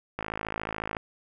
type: click train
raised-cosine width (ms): 0.5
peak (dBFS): -16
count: 43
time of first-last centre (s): 0.19-0.968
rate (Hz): 54
effects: none